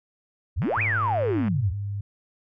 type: exponential two-way sweep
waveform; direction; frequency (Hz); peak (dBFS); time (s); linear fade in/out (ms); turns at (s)
sine; up then down; 61.74 to 2578 to 76.8; -22; 0.56-1.73; 20; 0.82
type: click train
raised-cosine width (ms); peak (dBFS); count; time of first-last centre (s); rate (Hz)
0.5; -22; 101; 0.62-1.482; 116
type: tone with pitch glide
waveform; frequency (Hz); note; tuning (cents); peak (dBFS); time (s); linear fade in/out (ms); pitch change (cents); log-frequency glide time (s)
sine; 103.83 to 100.99; G#2 to G#2; 0 to -48; -27; 0.77-2.01; 5; -48; 1.47-1.58
effects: none